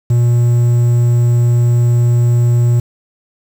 triangle tone with quantisation, 119.7 Hz, A#2, 46 cents sharp, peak -6 dBFS, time 0.1-2.8 s, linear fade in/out 5 ms, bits 6, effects none

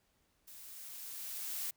blue noise with level ramp, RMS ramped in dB -53 to -38 dBFS, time 0.47-1.71 s, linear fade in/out 10 ms, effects pink hiss -75 dBFS RMS until 1.76 s

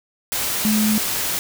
sine tone in noise, 214.3 Hz, A3, 45 cents flat, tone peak -16 dBFS, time 0.65-0.98 s, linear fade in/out 0 ms, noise white, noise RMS -23 dBFS, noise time 0.32-1.39 s, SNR +4 dB, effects none

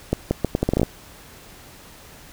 accelerating click train, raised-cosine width 2 ms, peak -5 dBFS, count 11, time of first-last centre 0.13-0.832 s, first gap 180 ms, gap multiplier 0.76, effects pink hiss -45 dBFS RMS until 2.32 s

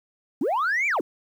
sine linear two-way sweep, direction up then down, 219.7 to 2400 to 219.7 Hz, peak -19 dBFS, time 0.41-1.01 s, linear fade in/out 5 ms, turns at 0.87 s, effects tanh soft clip ceiling -19 dBFS + 9-bit

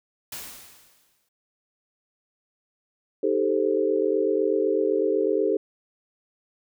white noise with exponential decay, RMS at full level -34 dBFS, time 0.32-1.29 s, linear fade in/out 5 ms, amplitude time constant 210 ms
sine chord, A half-diminished seventh, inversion second, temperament equal, 311.1 / 392 / 440 / 523.3 Hz, Eb4 / G4 / A4 / C5, 0 / 0 / 0 / 0 cents, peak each -28 / -24 / -24 / -28 dBFS, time 3.23-5.57 s, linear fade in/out 5 ms
effects none

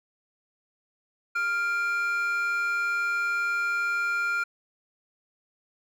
triangle tone pair together, 1396.9 / 2379 Hz, F6 / D7, 0 / +22 cents, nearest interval major sixth, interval 922 cents, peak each -22 / -30 dBFS, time 1.35-4.44 s, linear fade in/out 10 ms, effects tanh soft clip ceiling -19 dBFS

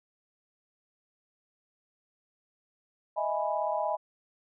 sine chord, E major seventh, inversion third, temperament equal, 622.3 / 659.3 / 830.6 / 987.8 Hz, D#5 / E5 / G#5 / B5, 0 / 0 / 0 / 0 cents, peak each -32 / -34 / -32 / -34 dBFS, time 3.16-3.97 s, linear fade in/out 20 ms, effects none

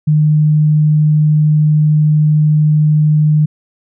sine tone, 152.2 Hz, D#3, 38 cents flat, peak -7 dBFS, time 0.07-3.46 s, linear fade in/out 10 ms, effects none

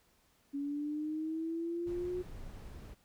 sine linear sweep, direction up, 279.5 to 364.6 Hz, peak -34 dBFS, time 0.53-2.23 s, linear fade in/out 20 ms
brown noise, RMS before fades -47 dBFS, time 1.86-2.95 s, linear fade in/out 20 ms
effects pink hiss -70 dBFS RMS until 3.04 s

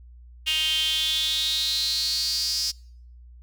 sawtooth tone with high-pass filter sweep, 313.5 Hz, D#4, 13 cents sharp, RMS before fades -25 dBFS, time 0.46-2.72 s, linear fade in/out 20 ms, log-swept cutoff 2900 to 5100 Hz, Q 8.7, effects noise-tail reverb RT60 0.6 s tail -25 dB re dry + added 60 Hz sine -44 dBFS peak until 3.42 s

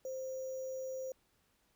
sine tone with sample-and-hold, 523.3 Hz, C5, in tune, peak -38 dBFS, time 0.05-1.12 s, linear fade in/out 2 ms, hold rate 6300 Hz, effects pink hiss -74 dBFS RMS until 1.75 s

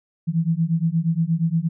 sine beating tone pair, 160.7 / 169.2 Hz, E3 / E3, -44 / +45 cents, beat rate 8.5 Hz, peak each -21 dBFS, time 0.27-1.69 s, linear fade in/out 20 ms, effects none

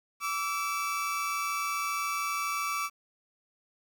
30% pulse tone pair together, 1154.2 / 1327 Hz, D6 / E6, -30 / +11 cents, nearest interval major second, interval 241 cents, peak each -28 / -33 dBFS, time 0.2-2.9 s, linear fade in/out 50 ms, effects 10-bit

